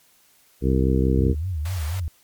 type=harmonic tone; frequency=65.4 Hz; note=C2; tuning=in tune; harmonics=1 / 2 / 3 / 4 / 5 / 6 / 7; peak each=-20 / -23 / -25 / -26 / -27 / -28 / -28 dBFS; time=0.61-1.35 s; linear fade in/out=50 ms
type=tone with vibrato; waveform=sine; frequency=84 Hz; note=E2; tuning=33 cents sharp; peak=-23 dBFS; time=1.18-2.08 s; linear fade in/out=0 ms; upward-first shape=sine; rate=4.1 Hz; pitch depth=220 cents each way
type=high-pass noise; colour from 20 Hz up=pink; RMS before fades=-39 dBFS; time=1.65-2 s; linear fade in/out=5 ms; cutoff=600 Hz; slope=24 dB/octave
effects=white hiss -58 dBFS RMS until 2.23 s + MP3 96 kbps